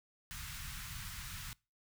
pink band-stop noise, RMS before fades -45 dBFS, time 0.31-1.53 s, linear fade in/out 0 ms, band 160 to 1200 Hz, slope 24 dB/octave, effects noise-tail reverb RT60 0.3 s tail -24 dB re dry

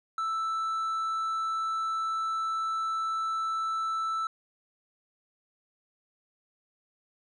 triangle tone, 1321 Hz, E6, 3 cents sharp, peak -26 dBFS, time 0.18-4.27 s, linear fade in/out 2 ms, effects resampled to 22050 Hz

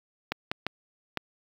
clicks, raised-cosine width 0.3 ms, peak -12 dBFS, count 4, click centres 0.32 / 0.515 / 0.666 / 1.173 s, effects high-pass 80 Hz 12 dB/octave + 7-bit

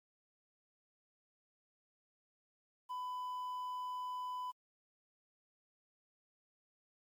triangle tone with quantisation, 1000 Hz, B5, 21 cents sharp, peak -37 dBFS, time 2.89-4.52 s, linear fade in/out 20 ms, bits 11, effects MP3 96 kbps

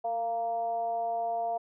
sine tone with frequency modulation, 693 Hz, F5, 14 cents flat, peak -28 dBFS, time 0.04-1.58 s, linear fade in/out 10 ms, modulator 235 Hz, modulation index 0.49, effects none

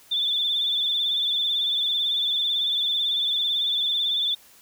sine tone with vibrato, 3520 Hz, A7, in tune, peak -21 dBFS, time 0.11-4.35 s, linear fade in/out 10 ms, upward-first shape sine, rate 18 Hz, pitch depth 47 cents each way, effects white hiss -53 dBFS RMS until 4.61 s

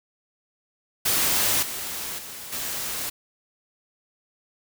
white noise with level steps, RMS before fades -22 / -32 / -38 / -30 dBFS, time 1.05-3.1 s, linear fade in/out 10 ms, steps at 1.62 / 2.18 / 2.52 s, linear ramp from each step 10 ms, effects none

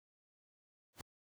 pink noise with exponential growth, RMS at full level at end -44 dBFS, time 0.93-1.01 s, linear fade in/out 0 ms, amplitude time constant 17 ms, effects high-pass 80 Hz 12 dB/octave

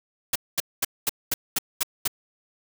white noise bursts, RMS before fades -23 dBFS, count 8, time 0.33-2.078 s, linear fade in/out 5 ms, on 26 ms, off 220 ms, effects none

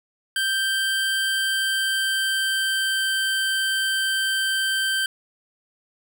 25% pulse tone with pitch glide, 1568 to 1559 Hz, G6 to G6, 0 to -10 cents, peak -17 dBFS, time 0.36-5.06 s, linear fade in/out 2 ms, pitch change -10 cents, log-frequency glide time 1.22-3.09 s, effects none

